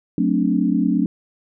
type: chord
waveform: sine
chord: D dominant seventh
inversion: first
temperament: just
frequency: 183.54 / 220.2 / 264.3 / 293.7 Hz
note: F#3 / A3 / C4 / D4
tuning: -14 / +2 / +18 / 0 cents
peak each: -21 dBFS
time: 0.18-1.06 s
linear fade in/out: 2 ms
effects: none